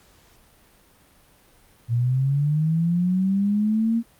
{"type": "linear sweep", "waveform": "sine", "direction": "up", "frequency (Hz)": [114.9, 233.1], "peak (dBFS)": -18, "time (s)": [1.88, 4.03], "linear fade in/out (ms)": 50, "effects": ["pink hiss -56 dBFS RMS until 4.19 s", "Opus 48 kbps"]}